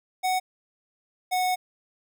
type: tone pair in turn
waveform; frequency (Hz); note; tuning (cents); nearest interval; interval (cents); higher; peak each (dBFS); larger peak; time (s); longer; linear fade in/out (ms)
square; 743 / 735.3; F#5 / F#5; +7 / -11; unison; 18; first; -23; neither; 0.23-0.4 / 1.31-1.56; second; 20
effects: none